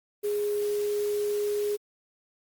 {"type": "tone in noise", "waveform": "sine", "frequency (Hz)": 414, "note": "G#4", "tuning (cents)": -5, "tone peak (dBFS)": -25, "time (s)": [0.23, 1.77], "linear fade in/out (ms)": 20, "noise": "white", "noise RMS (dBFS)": -43, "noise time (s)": [0.23, 1.77], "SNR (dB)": 15, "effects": ["Opus 32 kbps"]}